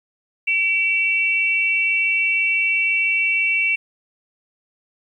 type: tone pair together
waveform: sine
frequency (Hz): 2303 / 2707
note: D7 / E7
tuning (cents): -34 / +45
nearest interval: minor third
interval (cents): 279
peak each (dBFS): -19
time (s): 0.47-3.76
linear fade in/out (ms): 10
effects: 9-bit